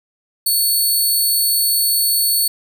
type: tone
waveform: 5% pulse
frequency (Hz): 4435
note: C#8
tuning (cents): 0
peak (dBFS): -7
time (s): 0.46-2.48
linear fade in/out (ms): 5
effects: none